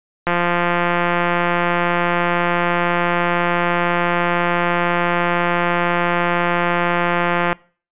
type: click train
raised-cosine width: 0.5 ms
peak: -3 dBFS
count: 1264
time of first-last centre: 0.27-7.529 s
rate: 174 Hz
effects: noise-tail reverb RT60 0.4 s tail -23 dB re dry + resampled to 8000 Hz